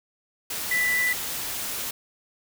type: tone in noise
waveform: sine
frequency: 1980 Hz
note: B6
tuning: 4 cents sharp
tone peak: -21 dBFS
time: 0.71-1.13 s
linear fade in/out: 5 ms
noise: white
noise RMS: -31 dBFS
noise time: 0.5-1.91 s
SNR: +7 dB
effects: none